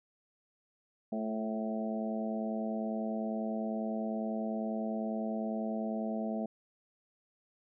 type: harmonic tone with a mistuned harmonic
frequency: 110 Hz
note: A2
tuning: in tune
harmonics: 2 / 3 / 4 / 5 / 6 / 7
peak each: -34 / -45 / -44 / -44 / -39 / -46 dBFS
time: 1.12-6.46 s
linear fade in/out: 5 ms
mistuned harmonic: 3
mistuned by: +40 cents
effects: none